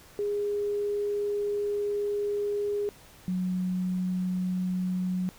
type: tone pair in turn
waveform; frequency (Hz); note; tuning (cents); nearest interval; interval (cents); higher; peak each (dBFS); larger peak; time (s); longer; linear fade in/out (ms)
sine; 410.6 / 183.22; G#4 / F#3; -20 / -17; octave + major second; 1397; first; -26; neither; 0.19-2.89 / 3.28-5.29; first; 0
effects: pink hiss -53 dBFS RMS until 5.38 s